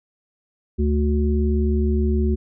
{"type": "harmonic tone", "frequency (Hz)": 73.4, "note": "D2", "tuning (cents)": 0, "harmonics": [1, 3, 5], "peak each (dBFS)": [-18, -23, -25], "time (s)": [0.78, 2.36], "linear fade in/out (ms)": 20, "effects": []}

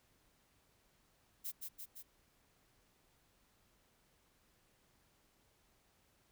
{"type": "noise with echo", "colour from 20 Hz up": "violet", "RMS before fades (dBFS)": -42, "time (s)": [1.44, 1.52], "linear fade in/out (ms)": 20, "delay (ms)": 170, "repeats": 3, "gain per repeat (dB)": -3, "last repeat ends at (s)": 2.03, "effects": ["pink hiss -73 dBFS RMS until 6.31 s"]}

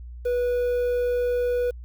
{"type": "tone with quantisation", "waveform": "triangle", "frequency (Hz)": 489.3, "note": "B4", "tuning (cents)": -16, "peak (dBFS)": -19, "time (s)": [0.25, 1.71], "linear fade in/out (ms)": 10, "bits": 8, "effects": ["added 60 Hz sine -36 dBFS peak until 1.84 s"]}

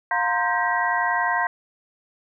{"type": "tone cluster", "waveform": "sine", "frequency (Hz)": [709, 929, 1040, 1579, 1917], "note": ["F5", "A#5", "C6", "G6", "A#6"], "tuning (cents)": [26, -6, -11, 12, 48], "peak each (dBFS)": -26, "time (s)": [0.11, 1.47], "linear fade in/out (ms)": 2, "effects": []}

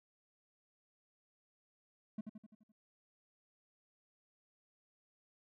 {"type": "tone with echo", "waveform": "triangle", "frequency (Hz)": 215.4, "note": "A3", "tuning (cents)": -37, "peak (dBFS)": -36, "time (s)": [2.18, 2.21], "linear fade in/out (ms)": 5, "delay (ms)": 85, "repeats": 6, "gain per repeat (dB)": -5, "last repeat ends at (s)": 2.72, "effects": []}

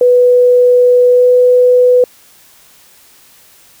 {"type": "tone with pitch glide", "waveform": "sine", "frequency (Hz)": [493.9, 497], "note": ["B4", "B4"], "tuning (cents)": [0, 11], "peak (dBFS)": -4, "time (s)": [0.01, 2.04], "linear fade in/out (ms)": 2, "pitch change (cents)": 11, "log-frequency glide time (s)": [1.11, 1.27], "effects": ["white hiss -44 dBFS RMS until 3.8 s"]}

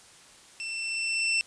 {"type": "tone with level ramp", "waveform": "sawtooth", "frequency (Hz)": 2684, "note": "E7", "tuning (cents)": 31, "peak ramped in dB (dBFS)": [-30, -19], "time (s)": [0.6, 1.41], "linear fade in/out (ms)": 0, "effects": ["white hiss -53 dBFS RMS until 1.46 s", "resampled to 22050 Hz"]}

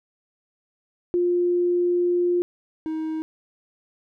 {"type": "tone pair in turn", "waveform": ["sine", "triangle"], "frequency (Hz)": [352.5, 316.2], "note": ["F4", "D#4"], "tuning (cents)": [16, 28], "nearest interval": "major second", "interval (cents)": 188, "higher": "first", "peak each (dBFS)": [-18, -23], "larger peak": "first", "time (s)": [[1.14, 2.42], [2.86, 3.22]], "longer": "first", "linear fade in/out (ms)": 0, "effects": []}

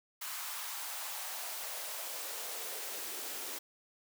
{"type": "noise with high-pass filter sweep", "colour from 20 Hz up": "white", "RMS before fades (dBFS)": -41, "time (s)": [0.21, 3.59], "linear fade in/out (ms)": 10, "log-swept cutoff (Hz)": [1100, 330], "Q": 2, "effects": []}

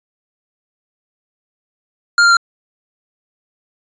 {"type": "tone with pitch steps", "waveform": "square", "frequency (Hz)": [1405, 1392.9, 1380.9], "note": ["F6", "F6", "F6"], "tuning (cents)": [10, -5, -20], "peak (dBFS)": -8, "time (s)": [2.18, 2.369], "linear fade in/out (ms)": 2, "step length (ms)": 63, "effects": ["resampled to 16000 Hz"]}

